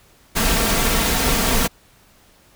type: noise with comb filter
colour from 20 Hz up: pink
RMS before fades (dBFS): -18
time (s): 0.35-1.68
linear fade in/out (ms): 20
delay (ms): 4.4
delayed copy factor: +0.55
effects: pink hiss -53 dBFS RMS until 2.55 s